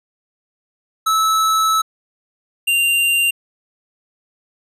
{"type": "tone pair in turn", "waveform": "square", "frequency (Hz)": [1304, 2782], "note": ["E6", "F7"], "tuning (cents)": [-19, -7], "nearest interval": "octave + minor second", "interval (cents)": 1312, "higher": "second", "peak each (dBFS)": -14, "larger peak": "neither", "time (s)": [[1.06, 1.82], [2.67, 3.31]], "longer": "first", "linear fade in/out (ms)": 10, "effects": ["resampled to 32000 Hz"]}